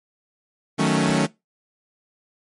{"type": "chord", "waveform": "sawtooth", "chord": "D# half-diminished seventh", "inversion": "none", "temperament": "equal", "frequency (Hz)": [155.56, 185, 220, 277.2], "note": ["D#3", "F#3", "A3", "C#4"], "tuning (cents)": [0, 0, 0, 0], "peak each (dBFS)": -19, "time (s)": [0.78, 1.27], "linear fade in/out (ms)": 20, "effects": ["noise-tail reverb RT60 0.2 s tail -21 dB re dry", "MP3 48 kbps"]}